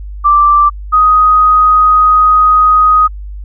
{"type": "tone pair in turn", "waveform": "sine", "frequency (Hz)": [1174.7, 1251], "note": ["D6", "D#6"], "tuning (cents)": [0, 9], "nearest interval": "minor second", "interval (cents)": 109, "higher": "second", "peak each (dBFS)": -4, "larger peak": "neither", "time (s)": [[0.24, 0.7], [0.92, 3.08]], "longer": "second", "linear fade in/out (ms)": 20, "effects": ["added 50 Hz sine -22 dBFS peak until 3.44 s"]}